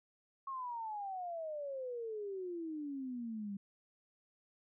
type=exponential sweep; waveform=sine; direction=down; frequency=1098 to 195.1 Hz; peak=-39 dBFS; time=0.47-3.57 s; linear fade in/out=5 ms; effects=none

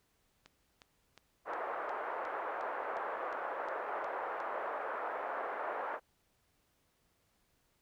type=click train; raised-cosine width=0.2 ms; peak=-36 dBFS; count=12; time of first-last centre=0.46-4.403 s; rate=2.79 Hz
type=band-pass noise; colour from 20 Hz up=pink; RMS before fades=-39 dBFS; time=1.45-6 s; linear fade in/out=50 ms; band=500 to 1500 Hz; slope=24 dB/octave
effects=pink hiss -75 dBFS RMS until 7.81 s

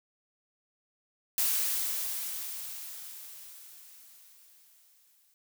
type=noise with exponential decay; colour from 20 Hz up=blue; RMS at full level=-27 dBFS; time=1.38-5.34 s; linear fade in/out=1 ms; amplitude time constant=860 ms; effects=none

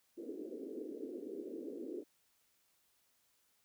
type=band-pass noise; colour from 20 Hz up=pink; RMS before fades=-45 dBFS; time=0.17-2.04 s; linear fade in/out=20 ms; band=270 to 460 Hz; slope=48 dB/octave; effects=white hiss -75 dBFS RMS until 3.64 s

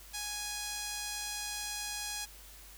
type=tone with band-pass filter; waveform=sawtooth; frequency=830.6 Hz; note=G#5; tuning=in tune; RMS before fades=-39 dBFS; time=0.13-2.26 s; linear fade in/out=20 ms; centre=6800 Hz; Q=1; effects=added 50 Hz sine -54 dBFS peak until 2.77 s + white hiss -54 dBFS RMS until 2.77 s

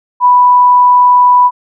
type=tone; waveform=sine; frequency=987.8 Hz; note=B5; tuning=in tune; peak=-3 dBFS; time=0.2-1.51 s; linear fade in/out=50 ms; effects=none

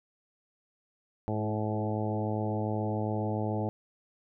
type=harmonic tone with a mistuned harmonic; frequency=107.2 Hz; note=A2; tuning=45 cents flat; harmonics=1 / 2 / 3 / 4 / 5 / 6 / 7 / 8; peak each=-32 / -35 / -37 / -38 / -39 / -40 / -40 / -41 dBFS; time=1.28-3.69 s; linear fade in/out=0 ms; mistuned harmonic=3; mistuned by=+15 cents; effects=none

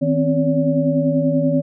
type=tone cluster; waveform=sine; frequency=158.1 / 257.1 / 267.4 / 570 Hz; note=D#3 / C4 / C4 / C#5; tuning=+28 / -30 / +38 / +48 cents; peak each=-20 dBFS; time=0.01-1.62 s; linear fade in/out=20 ms; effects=none

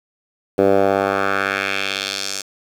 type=tone with band-pass filter sweep; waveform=10% pulse; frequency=98 Hz; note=G2; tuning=in tune; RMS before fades=-19 dBFS; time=0.58-2.42 s; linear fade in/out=10 ms; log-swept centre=460 to 6500 Hz; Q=1.7; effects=7-bit

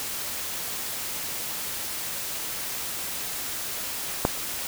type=click; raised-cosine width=1 ms; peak=-5 dBFS; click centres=4.251 s; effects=white hiss -32 dBFS RMS until 4.67 s

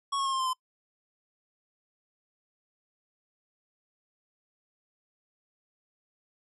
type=tone with pitch steps; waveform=square; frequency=1108.7 / 1092.2 / 1075.9 / 1059.9 / 1044.1 / 1028.5 Hz; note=C#6 / C#6 / C6 / C6 / C6 / C6; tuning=0 / -26 / +48 / +22 / -4 / -30 cents; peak=-28 dBFS; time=0.12-0.534 s; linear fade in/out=10 ms; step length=69 ms; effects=noise-tail reverb RT60 0.1 s tail -25 dB re dry + resampled to 24000 Hz

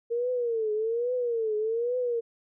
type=tone with vibrato; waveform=sine; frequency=461.7 Hz; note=A#4; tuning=17 cents flat; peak=-25 dBFS; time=0.1-2.21 s; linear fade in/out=20 ms; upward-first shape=triangle; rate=1.2 Hz; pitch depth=160 cents each way; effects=none

